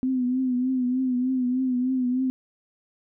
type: tone with vibrato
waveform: sine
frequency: 254.2 Hz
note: C4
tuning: 50 cents flat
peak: -21 dBFS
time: 0.03-2.3 s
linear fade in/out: 0 ms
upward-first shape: triangle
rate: 3.3 Hz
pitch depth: 64 cents each way
effects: none